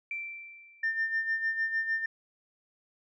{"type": "tone with exponential decay", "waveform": "sine", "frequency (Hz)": 2344, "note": "D7", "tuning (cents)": -4, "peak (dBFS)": -31, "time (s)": [0.11, 1.22], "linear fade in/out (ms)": 2, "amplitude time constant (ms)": 240}
{"type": "tone with tremolo", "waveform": "sine", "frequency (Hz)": 1800, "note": "A6", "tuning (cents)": 39, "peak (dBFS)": -24, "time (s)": [0.83, 2.06], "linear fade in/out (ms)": 5, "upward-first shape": "sine", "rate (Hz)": 6.6, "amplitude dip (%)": 65}
{"effects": ["tanh soft clip ceiling -22 dBFS"]}